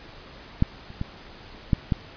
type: clicks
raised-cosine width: 5 ms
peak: -6 / -28 / -15 / -6 / -9 dBFS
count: 5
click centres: 0.624 / 0.904 / 1.014 / 1.732 / 1.922 s
effects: pink hiss -45 dBFS RMS until 2.16 s + resampled to 11025 Hz